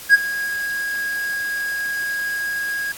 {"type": "tone with ADSR envelope", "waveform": "triangle", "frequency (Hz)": 1643, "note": "G#6", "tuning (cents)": -19, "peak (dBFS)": -3, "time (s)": [0.09, 2.92], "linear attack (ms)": 50, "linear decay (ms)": 24, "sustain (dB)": -17, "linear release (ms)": 4, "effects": ["white hiss -36 dBFS RMS until 2.97 s", "AAC 64 kbps"]}